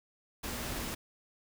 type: tone in noise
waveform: sine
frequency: 240 Hz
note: B3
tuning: 49 cents flat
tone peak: -46 dBFS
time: 0.51-0.92 s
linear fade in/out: 10 ms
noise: pink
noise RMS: -38 dBFS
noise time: 0.43-0.95 s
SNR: -11 dB
effects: none